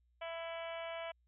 harmonic tone with a mistuned harmonic, 331.8 Hz, E4, 11 cents sharp, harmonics 2 / 3 / 4 / 5 / 6 / 7 / 8 / 9 / 10, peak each -42 / -50 / -52 / -54 / -56 / -50 / -58 / -53 / -60 dBFS, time 0.21-1.12 s, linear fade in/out 10 ms, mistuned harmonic 7, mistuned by -21 cents, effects added 60 Hz sine -70 dBFS peak until 1.27 s

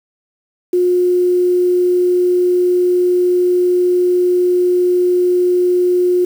sine tone with quantisation, 358.7 Hz, F4, 46 cents sharp, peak -10 dBFS, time 0.73-6.25 s, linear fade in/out 5 ms, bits 6, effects none

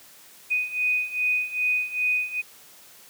sine beating tone pair, 2489 / 2491.5 Hz, D#7 / D#7, 0 / +2 cents, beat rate 2.5 Hz, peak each -27 / -24 dBFS, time 0.5-2.42 s, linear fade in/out 20 ms, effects white hiss -50 dBFS RMS until 3.09 s + high-pass 100 Hz 12 dB/octave

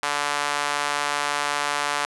sawtooth tone with high-pass filter, 145.4 Hz, D3, 17 cents flat, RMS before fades -25 dBFS, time 0.03-2.05 s, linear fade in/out 0 ms, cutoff 1000 Hz, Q 1.3, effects resampled to 24000 Hz

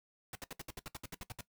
pink noise bursts, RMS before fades -44 dBFS, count 13, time 0.33-1.409 s, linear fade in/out 2 ms, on 23 ms, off 65 ms, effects noise-tail reverb RT60 0.1 s tail -17 dB re dry

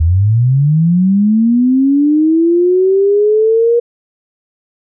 sine linear sweep, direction up, 76.6 to 477 Hz, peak -7 dBFS, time 0-3.8 s, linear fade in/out 10 ms, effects none

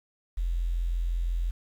sine tone with quantisation, 42.9 Hz, F1, 30 cents flat, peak -25 dBFS, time 0.37-1.51 s, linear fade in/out 10 ms, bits 9, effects none

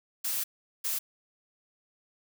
blue noise bursts at uneven times, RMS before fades -31 dBFS, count 2, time 0.24-0.44 / 0.84-0.99 s, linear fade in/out 10 ms, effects none

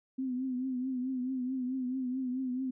sine tone with vibrato, 256.4 Hz, C4, 35 cents flat, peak -31 dBFS, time 0.18-2.71 s, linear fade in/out 10 ms, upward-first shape triangle, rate 4.6 Hz, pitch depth 72 cents each way, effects none

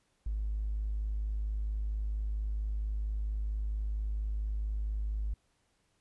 triangle tone with tanh clipping, 52.2 Hz, G#1, 10 cents sharp, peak -30 dBFS, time 0.26-5.34 s, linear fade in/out 5 ms, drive 1 dB, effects pink hiss -74 dBFS RMS until 6 s + resampled to 24000 Hz

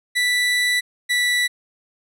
30% pulse tone pair in turn, 1972 / 1963.7 Hz, B6 / B6, -3 / -10 cents, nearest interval unison, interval 7 cents, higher first, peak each -14 dBFS, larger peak neither, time 0.15-0.81 / 1.09-1.48 s, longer first, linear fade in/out 20 ms, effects low-pass 12000 Hz 12 dB/octave

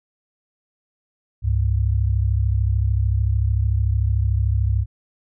sine tone pair together, 67.9 / 101.37 Hz, C#2 / G#2, -35 / -41 cents, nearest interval perfect fifth, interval 694 cents, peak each -19 dBFS, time 1.42-4.86 s, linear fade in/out 50 ms, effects none

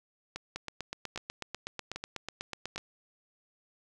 two click trains, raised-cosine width 0.2 ms, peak -19 / -20 dBFS, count 19 / 4, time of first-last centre 0.56-2.779 / 0.36-2.76 s, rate 8.11 / 1.25 Hz, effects none

